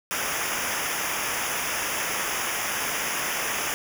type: noise with comb filter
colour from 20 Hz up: pink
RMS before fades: -28 dBFS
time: 0.11-3.74 s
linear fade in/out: 0 ms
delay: 0.24 ms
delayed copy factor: -0.95
effects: none